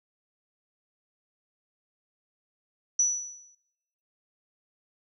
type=tone with exponential decay; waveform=sine; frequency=5920 Hz; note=F#8; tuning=in tune; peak=-18 dBFS; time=2.99-3.55 s; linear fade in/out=5 ms; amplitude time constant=120 ms; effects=noise-tail reverb RT60 1.0 s tail -23 dB re dry